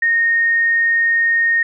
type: tone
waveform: sine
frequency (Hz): 1850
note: A#6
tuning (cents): -14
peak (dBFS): -12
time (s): 0.02-1.63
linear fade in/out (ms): 5
effects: none